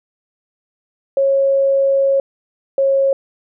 sine tone pair in turn, 547 / 544.8 Hz, C#5 / C#5, -23 / -30 cents, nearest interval unison, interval 7 cents, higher first, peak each -11 dBFS, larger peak neither, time 1.17-2.2 / 2.78-3.13 s, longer first, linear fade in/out 2 ms, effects none

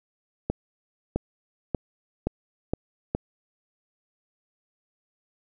accelerating click train, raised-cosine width 2 ms, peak -11 dBFS, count 6, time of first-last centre 0.5-3.15 s, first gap 660 ms, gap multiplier 0.89, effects none

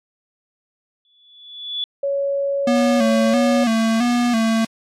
sine tone with exponential growth, 3438 Hz, A7, 41 cents flat, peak -19 dBFS, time 1.05-1.84 s, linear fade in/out 1 ms, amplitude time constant 170 ms
sine tone, 558 Hz, C#5, 11 cents sharp, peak -18 dBFS, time 2.03-3.64 s, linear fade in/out 5 ms
square tone with vibrato, 233.1 Hz, A#3, in tune, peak -16 dBFS, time 2.67-4.65 s, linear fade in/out 5 ms, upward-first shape square, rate 1.5 Hz, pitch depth 63 cents each way
white noise, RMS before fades -33 dBFS, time 2.74-4.67 s, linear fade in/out 20 ms
effects low-pass 7000 Hz 12 dB/octave

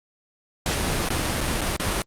pink noise with dropouts, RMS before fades -24 dBFS, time 0.66-2.02 s, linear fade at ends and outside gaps 1 ms, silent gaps 1.088-1.103 / 1.407-1.411 / 1.609-1.615 / 1.764-1.798 s, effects low-pass 11000 Hz 12 dB/octave + Opus 48 kbps

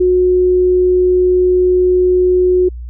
sine tone, 364.2 Hz, F#4, 27 cents flat, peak -8 dBFS, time 0-2.69 s, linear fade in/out 10 ms, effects added 60 Hz sine -24 dBFS peak until 2.89 s

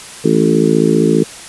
harmonic tone with a mistuned harmonic, 55 Hz, A1, in tune, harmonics 3 / 4 / 5 / 6 / 7 / 8, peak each -16 / -16 / -16 / -16 / -16 / -16 dBFS, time 0.24-1.24 s, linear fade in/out 10 ms, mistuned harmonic 3, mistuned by -20 cents, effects white hiss -32 dBFS RMS until 1.48 s + resampled to 24000 Hz

